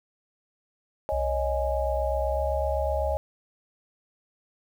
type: chord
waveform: sine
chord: C# suspended second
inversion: none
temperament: equal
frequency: 554.4 / 622.3 / 830.6 Hz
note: C#5 / D#5 / G#5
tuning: 0 / 0 / 0 cents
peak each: -30 / -28 / -32 dBFS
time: 1.09-3.17 s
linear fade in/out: 0 ms
type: tone with pitch glide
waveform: sine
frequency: 63.4 to 68.34 Hz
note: B1 to C#2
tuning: +46 to -24 cents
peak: -28 dBFS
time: 1.12-3.17 s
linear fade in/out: 5 ms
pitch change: +130 cents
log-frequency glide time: 2.27-2.46 s
effects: 9-bit